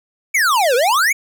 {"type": "exponential two-way sweep", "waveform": "square", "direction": "down then up", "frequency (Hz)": [2349, 460.9, 2349], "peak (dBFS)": -13, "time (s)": [0.34, 1.13], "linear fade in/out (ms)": 10, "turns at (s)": 0.75, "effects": []}